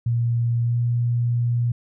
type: tone with pitch glide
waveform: sine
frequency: 118 to 119.65 Hz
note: A#2 to A#2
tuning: +22 to +46 cents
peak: -18 dBFS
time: 0.06-1.72 s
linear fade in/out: 5 ms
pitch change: +24 cents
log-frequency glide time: 0.63-0.78 s
effects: none